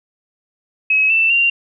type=tone with pitch steps; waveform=sine; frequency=2560 / 2663 / 2769 Hz; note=D#7 / E7 / F7; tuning=+49 / +17 / -15 cents; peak=-11 dBFS; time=0.9-1.5 s; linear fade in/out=5 ms; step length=200 ms; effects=none